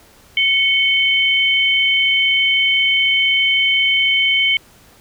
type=tone pair together; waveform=sine; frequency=2217 / 3082 Hz; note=C#7 / G7; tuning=0 / -30 cents; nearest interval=tritone; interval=570 cents; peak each=-15 dBFS; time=0.37-4.57 s; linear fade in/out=2 ms; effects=pink hiss -48 dBFS RMS until 5 s